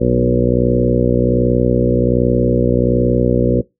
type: harmonic tone with a mistuned harmonic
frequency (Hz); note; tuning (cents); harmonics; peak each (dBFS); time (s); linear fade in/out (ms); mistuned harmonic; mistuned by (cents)
61.3; B1; -12; 1 / 2 / 3 / 4 / 5 / 6 / 7 / 8 / 9; -21 / -18 / -21 / -18 / -23 / -19 / -24 / -18 / -22; 0-3.62; 20; 3; +17
effects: noise-tail reverb RT60 0.2 s tail -22 dB re dry